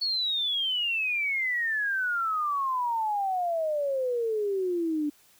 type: exponential sweep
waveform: sine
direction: down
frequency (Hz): 4435 to 290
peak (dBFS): -25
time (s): 0.01-5.1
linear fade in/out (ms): 10
effects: white hiss -60 dBFS RMS until 5.39 s

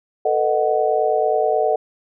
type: chord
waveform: sine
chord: B dominant seventh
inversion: third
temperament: just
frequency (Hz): 444.5 / 493.9 / 617.4 / 740.8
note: A4 / B4 / D#5 / F#5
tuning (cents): +18 / 0 / -14 / +2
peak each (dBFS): -20 / -26 / -20 / -20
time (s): 0.25-1.76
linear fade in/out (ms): 5
effects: none

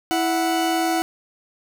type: tone pair together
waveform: 40% pulse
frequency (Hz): 329.1 / 740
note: E4 / F#5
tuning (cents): -3 / 0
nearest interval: octave + major second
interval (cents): 1403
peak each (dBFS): -21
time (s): 0.11-1.02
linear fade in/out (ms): 0
effects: none

